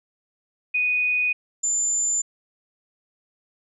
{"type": "tone pair in turn", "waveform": "sine", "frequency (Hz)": [2482, 7135], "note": ["D#7", "A8"], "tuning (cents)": [-5, 23], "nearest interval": "octave + tritone", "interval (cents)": 1828, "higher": "second", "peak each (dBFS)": [-19, -20], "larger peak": "first", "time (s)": [[0.74, 1.33], [1.63, 2.22]], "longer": "neither", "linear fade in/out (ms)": 10, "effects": []}